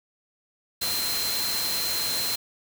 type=tone in noise; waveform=sine; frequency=4128 Hz; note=C8; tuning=24 cents flat; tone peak=-28 dBFS; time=0.81-2.36 s; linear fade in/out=10 ms; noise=white; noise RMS=-29 dBFS; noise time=0.81-2.36 s; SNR=-2 dB; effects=none